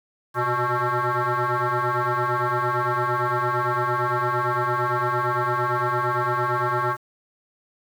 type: tone with frequency modulation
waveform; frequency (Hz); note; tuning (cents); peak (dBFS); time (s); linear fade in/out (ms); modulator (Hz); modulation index
sine; 118.1; A#2; +23; -19; 0.34-6.97; 50; 245; 5.9
effects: tanh soft clip ceiling -16 dBFS + 8-bit